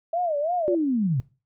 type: tone with vibrato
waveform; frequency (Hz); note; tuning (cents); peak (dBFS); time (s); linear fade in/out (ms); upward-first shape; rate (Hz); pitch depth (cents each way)
sine; 643; E5; -43; -22; 0.13-0.75; 5; sine; 3; 200
type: linear sweep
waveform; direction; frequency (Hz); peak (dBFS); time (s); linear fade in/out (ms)
sine; down; 372.1 to 120; -20; 0.68-1.2; 0
effects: noise-tail reverb RT60 0.3 s tail -19 dB re dry